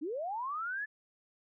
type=linear sweep; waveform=sine; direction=up; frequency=270.5 to 1750 Hz; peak=-34 dBFS; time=0.01-0.86 s; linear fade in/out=20 ms; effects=none